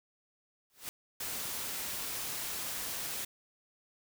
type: noise with exponential growth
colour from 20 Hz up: white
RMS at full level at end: -37 dBFS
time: 0.7-0.89 s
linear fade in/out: 0 ms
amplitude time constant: 41 ms
type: noise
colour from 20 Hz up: white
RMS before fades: -38 dBFS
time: 1.2-3.25 s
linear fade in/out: 5 ms
effects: none